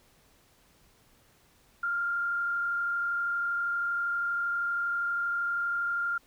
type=tone with frequency modulation; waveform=sine; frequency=1396.9 Hz; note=F6; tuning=in tune; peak=-27 dBFS; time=1.83-6.18 s; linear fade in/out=5 ms; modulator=32.6 Hz; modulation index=0.47; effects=pink hiss -63 dBFS RMS until 6.26 s